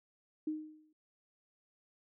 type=tone with exponential decay; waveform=sine; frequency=309.1 Hz; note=D#4; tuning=11 cents flat; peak=-31 dBFS; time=0.47-0.93 s; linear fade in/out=5 ms; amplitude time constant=100 ms; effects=none